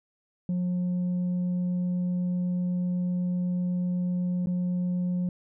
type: tone with dropouts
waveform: sine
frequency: 179.2 Hz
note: F3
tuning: 45 cents sharp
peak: -22 dBFS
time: 0.49-5.29 s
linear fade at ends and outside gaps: 2 ms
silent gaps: 4.46-4.47 s
effects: tanh soft clip ceiling -24 dBFS